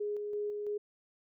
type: tone with tremolo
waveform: sine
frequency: 415.3 Hz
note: G#4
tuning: in tune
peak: -32 dBFS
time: 0-0.78 s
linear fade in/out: 10 ms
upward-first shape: square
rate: 3 Hz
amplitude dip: 30%
effects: none